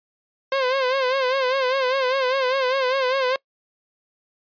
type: tone with vibrato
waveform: sawtooth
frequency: 523.3 Hz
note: C5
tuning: in tune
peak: -15 dBFS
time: 0.52-3.36 s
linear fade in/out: 2 ms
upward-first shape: sine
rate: 5 Hz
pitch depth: 80 cents each way
effects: noise-tail reverb RT60 0.1 s tail -24 dB re dry + resampled to 11025 Hz